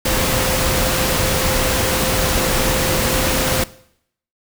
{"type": "tone in noise", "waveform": "sine", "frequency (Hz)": 520, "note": "C5", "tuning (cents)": -11, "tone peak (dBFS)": -25, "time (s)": [0.05, 3.64], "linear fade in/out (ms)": 5, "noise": "pink", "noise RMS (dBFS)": -18, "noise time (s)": [0.05, 3.64], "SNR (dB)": -10, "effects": ["noise-tail reverb RT60 0.7 s tail -19 dB re dry"]}